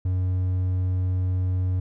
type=tone; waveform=triangle; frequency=92 Hz; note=F#2; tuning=9 cents flat; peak=-19 dBFS; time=0.05-1.8 s; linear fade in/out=5 ms; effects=none